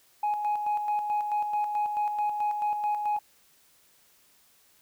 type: tone with tremolo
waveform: sine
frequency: 836 Hz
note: G#5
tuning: 11 cents sharp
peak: -22 dBFS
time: 0.23-3.19 s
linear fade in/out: 5 ms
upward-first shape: square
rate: 4.6 Hz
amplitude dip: 50%
effects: tanh soft clip ceiling -22 dBFS + white hiss -62 dBFS RMS until 4.81 s